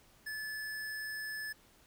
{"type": "tone", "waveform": "square", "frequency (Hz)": 1731, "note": "A6", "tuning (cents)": -29, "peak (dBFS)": -39, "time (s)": [0.26, 1.53], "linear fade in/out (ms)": 10, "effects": ["pink hiss -64 dBFS RMS until 1.86 s"]}